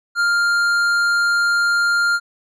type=tone with tanh clipping; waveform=sine; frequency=1400 Hz; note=F6; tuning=4 cents sharp; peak=-16 dBFS; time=0.15-2.2 s; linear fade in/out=50 ms; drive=11 dB; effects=none